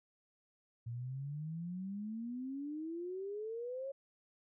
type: exponential sweep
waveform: sine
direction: up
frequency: 114.6 to 554.4 Hz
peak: -39 dBFS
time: 0.86-3.92 s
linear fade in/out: 10 ms
effects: none